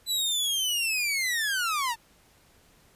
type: linear sweep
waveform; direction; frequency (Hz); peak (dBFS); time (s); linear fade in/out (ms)
sawtooth; down; 4008 to 878; -22; 0.06-1.96; 50
effects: pink hiss -60 dBFS RMS until 2.95 s + resampled to 32000 Hz